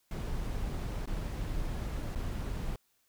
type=noise with dropouts; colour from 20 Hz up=brown; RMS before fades=-35 dBFS; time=0.11-2.76 s; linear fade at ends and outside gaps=2 ms; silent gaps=1.058-1.074 / 2.151-2.156 s; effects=white hiss -73 dBFS RMS until 3.08 s